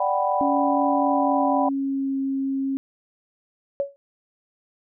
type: chord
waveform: sine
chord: G major seventh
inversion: second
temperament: equal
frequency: 587.3 / 740 / 784 / 987.8 Hz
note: D5 / F#5 / G5 / B5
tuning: 0 / 0 / 0 / 0 cents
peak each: -25 dBFS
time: 0-1.69 s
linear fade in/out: 5 ms
type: tone with pitch glide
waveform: sine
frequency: 280.8 to 270.5 Hz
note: C#4 to C#4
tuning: +22 to -42 cents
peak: -22 dBFS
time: 0.41-2.77 s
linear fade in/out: 0 ms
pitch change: -64 cents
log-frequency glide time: 0.96-2.18 s
type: tone with exponential decay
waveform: sine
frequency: 560 Hz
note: C#5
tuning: 18 cents sharp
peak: -17 dBFS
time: 3.8-3.96 s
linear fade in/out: 0 ms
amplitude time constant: 33 ms
effects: none